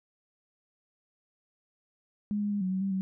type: tone with pitch steps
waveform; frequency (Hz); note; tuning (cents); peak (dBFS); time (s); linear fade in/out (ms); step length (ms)
sine; 207.2 / 205.9 / 204 / 185.8 / 188.7 / 195.4 / 189.7; G#3 / G#3 / G#3 / F#3 / F#3 / G3 / F#3; -4 / -15 / -31 / +7 / +34 / -5 / +43; -27; 2.31-3.01; 0; 100
effects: none